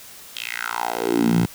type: tone with high-pass filter sweep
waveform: 10% pulse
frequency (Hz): 58.27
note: A#1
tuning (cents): 0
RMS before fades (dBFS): -22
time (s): 0.35-1.46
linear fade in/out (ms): 10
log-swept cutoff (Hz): 3400 to 130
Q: 4.1
effects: white hiss -42 dBFS RMS until 1.54 s